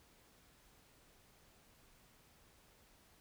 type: silence
effects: pink hiss -67 dBFS RMS until 3.2 s